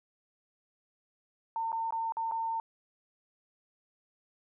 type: tone with dropouts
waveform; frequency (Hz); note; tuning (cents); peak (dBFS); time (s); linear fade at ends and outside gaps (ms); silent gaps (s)
sine; 906; A#5; -50; -30; 1.56-2.6; 1; 1.719-1.728 / 1.907-1.924 / 2.122-2.169 / 2.313-2.32
effects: none